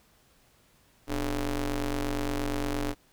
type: ring-modulated tone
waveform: sawtooth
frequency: 134.7 Hz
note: C#3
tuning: 49 cents flat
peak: -21 dBFS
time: 1.07-2.95 s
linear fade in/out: 50 ms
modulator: 159 Hz
effects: pink hiss -63 dBFS RMS until 3.12 s